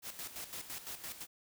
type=noise with tremolo; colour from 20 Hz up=white; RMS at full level=-43 dBFS; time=0.02-1.27 s; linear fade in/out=50 ms; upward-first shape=square; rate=5.9 Hz; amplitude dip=65%; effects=none